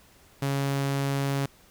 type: tone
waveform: sawtooth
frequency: 138.59 Hz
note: C#3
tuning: in tune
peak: -21 dBFS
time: 0.42-1.46 s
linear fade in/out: 5 ms
effects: pink hiss -57 dBFS RMS until 1.7 s

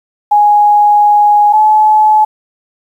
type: tone pair in turn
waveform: sine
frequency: 830.6 / 857.4 Hz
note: G#5 / A5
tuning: 0 / -45 cents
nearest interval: minor second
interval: 55 cents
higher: second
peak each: -4 dBFS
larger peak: neither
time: 0.31-1.53 / 1.53-2.25 s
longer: first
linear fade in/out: 10 ms
effects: 7-bit

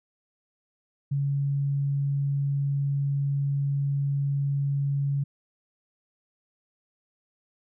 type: tone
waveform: sine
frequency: 140.3 Hz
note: C#3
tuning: 21 cents sharp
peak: -23 dBFS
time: 1.11-5.24 s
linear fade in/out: 10 ms
effects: none

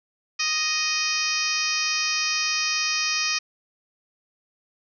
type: harmonic tone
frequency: 622.3 Hz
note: D#5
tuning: in tune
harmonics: 2 / 3 / 4 / 5 / 6 / 7 / 8 / 9 / 10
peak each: -33 / -32 / -27 / -35 / -37 / -33 / -29 / -28 / -35 dBFS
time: 0.39-3.39 s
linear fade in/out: 10 ms
effects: none

